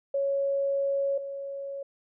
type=tone pair in turn; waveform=sine; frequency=554.4 / 554.4 Hz; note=C#5 / C#5; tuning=0 / 0 cents; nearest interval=unison; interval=0 cents; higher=neither; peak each=-24 / -33 dBFS; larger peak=first; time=0.14-1.18 / 1.18-1.83 s; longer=first; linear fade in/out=5 ms; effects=none